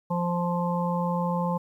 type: harmonic tone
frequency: 174.61 Hz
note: F3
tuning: in tune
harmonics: 1 / 3 / 5 / 6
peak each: -26 / -31 / -31 / -33 dBFS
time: 0.1-1.58 s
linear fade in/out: 10 ms
effects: 10-bit